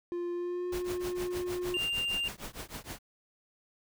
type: tone with pitch glide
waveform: triangle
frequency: 349.2 to 358.2 Hz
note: F4 to F4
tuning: 0 to +44 cents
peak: -30 dBFS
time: 0.12-1.77 s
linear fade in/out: 0 ms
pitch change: +44 cents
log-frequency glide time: 0.33-0.68 s
type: noise with tremolo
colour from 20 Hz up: pink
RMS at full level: -39 dBFS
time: 0.72-2.99 s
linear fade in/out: 5 ms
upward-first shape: triangle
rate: 6.5 Hz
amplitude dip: 100%
type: tone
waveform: triangle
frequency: 2794 Hz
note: F7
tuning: in tune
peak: -28 dBFS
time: 1.74-2.28 s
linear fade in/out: 2 ms
effects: none